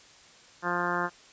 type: harmonic tone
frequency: 175.8 Hz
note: F3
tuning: 12 cents sharp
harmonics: 1 / 2 / 3 / 4 / 5 / 6 / 7 / 8 / 9 / 10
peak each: -37 / -35 / -38 / -36 / -36 / -33 / -35 / -34 / -35 / -39 dBFS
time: 0.62-1.1 s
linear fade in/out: 50 ms
effects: white hiss -54 dBFS RMS until 1.32 s + resampled to 16000 Hz